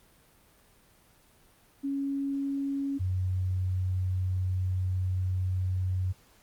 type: tone pair in turn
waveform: sine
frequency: 277.2 / 92.5 Hz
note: C#4 / F#2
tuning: 0 / 0 cents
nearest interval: octave + perfect fifth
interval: 1900 cents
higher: first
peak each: -28 / -26 dBFS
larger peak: second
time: 1.83-2.99 / 2.99-6.13 s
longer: second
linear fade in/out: 20 ms
effects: pink hiss -61 dBFS RMS until 6.42 s + Opus 32 kbps